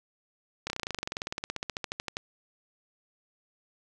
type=slowing click train; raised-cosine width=0.2 ms; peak=-15 dBFS; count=29; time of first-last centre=0.67-2.169 s; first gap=30 ms; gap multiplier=1.04; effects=none